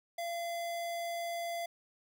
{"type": "tone", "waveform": "square", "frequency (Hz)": 683, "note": "F5", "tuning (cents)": -39, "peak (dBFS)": -36, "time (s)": [0.18, 1.66], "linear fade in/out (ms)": 5, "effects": []}